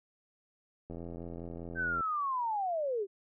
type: click train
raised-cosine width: 2 ms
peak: -30 dBFS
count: 95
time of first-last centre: 0.9-2.007 s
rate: 84.9 Hz
type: linear sweep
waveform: sine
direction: down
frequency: 1568 to 373.5 Hz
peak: -30 dBFS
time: 1.75-3.07 s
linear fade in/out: 50 ms
effects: none